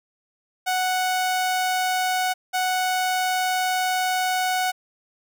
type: tone pair in turn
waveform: sawtooth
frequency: 740 / 740 Hz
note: F#5 / F#5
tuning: 0 / 0 cents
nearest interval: unison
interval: 0 cents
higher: neither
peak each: -17 dBFS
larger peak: neither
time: 0.66-2.34 / 2.53-4.72 s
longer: second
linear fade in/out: 20 ms
effects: none